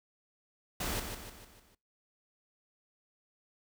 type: noise with echo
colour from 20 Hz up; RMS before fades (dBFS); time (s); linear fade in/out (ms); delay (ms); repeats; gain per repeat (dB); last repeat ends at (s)
pink; -35; 0.8-1; 5; 150; 5; -6; 1.75
effects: noise-tail reverb RT60 0.3 s tail -24 dB re dry